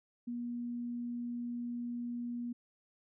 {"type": "tone", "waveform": "sine", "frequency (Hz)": 240, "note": "B3", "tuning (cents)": -49, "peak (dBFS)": -36, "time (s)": [0.27, 2.53], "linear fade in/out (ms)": 10, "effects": []}